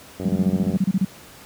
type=click train; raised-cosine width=2 ms; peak=-16 dBFS; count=53; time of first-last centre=0.2-0.759 s; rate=93 Hz
type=tone bursts; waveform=sine; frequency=190 Hz; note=F#3; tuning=46 cents sharp; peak=-15 dBFS; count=12; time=0.25-1.049 s; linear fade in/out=5 ms; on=40 ms; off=29 ms
effects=pink hiss -44 dBFS RMS until 1.45 s + high-pass 80 Hz 12 dB/octave